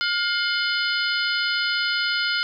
harmonic tone with a mistuned harmonic, 709 Hz, F5, 26 cents sharp, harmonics 2 / 3 / 4 / 5 / 6 / 7, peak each -24 / -30 / -28 / -33 / -29 / -30 dBFS, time 0.01-2.43 s, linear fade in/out 0 ms, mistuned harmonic 4, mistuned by +91 cents, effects none

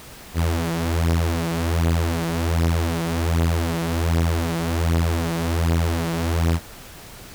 sawtooth beating tone pair, 82.6 / 83.9 Hz, E2 / E2, +4 / +31 cents, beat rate 1.3 Hz, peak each -18 dBFS, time 0.34-6.6 s, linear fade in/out 50 ms, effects pink hiss -41 dBFS RMS until 7.34 s

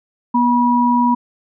sine tone pair together, 242.5 / 969 Hz, B3 / B5, -31 / -33 cents, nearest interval 2 octaves, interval 2398 cents, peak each -14 dBFS, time 0.34-1.15 s, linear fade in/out 10 ms, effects none

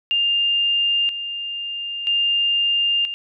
sine tone with tremolo, 2804 Hz, F7, 6 cents sharp, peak -16 dBFS, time 0.11-3.14 s, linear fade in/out 0 ms, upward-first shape square, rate 0.51 Hz, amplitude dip 65%, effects none

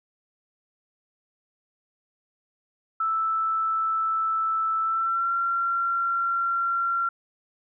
sine tone with pitch glide, 1318.5 to 1370.5 Hz, E6 to F6, 0 to -33 cents, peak -22 dBFS, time 3-7.09 s, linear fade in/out 5 ms, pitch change +67 cents, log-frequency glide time 4.82-5.32 s, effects none

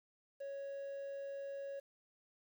triangle tone, 554.4 Hz, C#5, in tune, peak -40 dBFS, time 0.4-1.8 s, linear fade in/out 10 ms, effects 11-bit

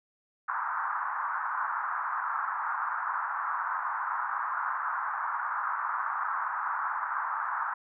pink band-pass noise, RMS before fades -32 dBFS, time 0.48-7.74 s, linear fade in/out 5 ms, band 920 to 1500 Hz, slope 48 dB/octave, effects none

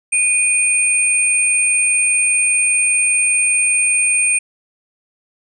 sine tone pair together, 2465 / 8790 Hz, D#7 / C#9, -17 / -16 cents, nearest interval octave + minor seventh, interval 2201 cents, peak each -15 dBFS, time 0.12-4.39 s, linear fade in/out 10 ms, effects none

